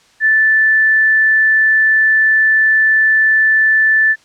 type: tone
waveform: sine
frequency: 1757 Hz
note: A6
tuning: 3 cents flat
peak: -8 dBFS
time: 0.2-4.16 s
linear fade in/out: 50 ms
effects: white hiss -50 dBFS RMS until 4.24 s + low-pass 6000 Hz 12 dB/octave